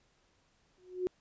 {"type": "tone with exponential growth", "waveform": "sine", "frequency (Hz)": 365.2, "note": "F#4", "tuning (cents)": -23, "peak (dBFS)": -26, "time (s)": [0.78, 1.07], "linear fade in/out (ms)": 0, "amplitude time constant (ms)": 63, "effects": ["pink hiss -71 dBFS RMS until 1.2 s", "resampled to 16000 Hz"]}